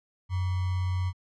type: tone with sample-and-hold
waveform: sine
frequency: 91.7 Hz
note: F#2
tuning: 15 cents flat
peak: -25 dBFS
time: 0.29-1.13 s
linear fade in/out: 50 ms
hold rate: 1050 Hz
effects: low-pass 5000 Hz 12 dB/octave